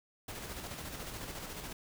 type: noise with tremolo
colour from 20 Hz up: pink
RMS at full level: -42 dBFS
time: 0.28-1.73 s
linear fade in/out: 5 ms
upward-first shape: square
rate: 14 Hz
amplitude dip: 35%
effects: none